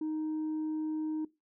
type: tone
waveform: sine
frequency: 311.1 Hz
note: D#4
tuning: in tune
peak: -29 dBFS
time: 0.01-1.25 s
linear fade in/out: 5 ms
effects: noise-tail reverb RT60 0.2 s tail -19 dB re dry + tanh soft clip ceiling -30 dBFS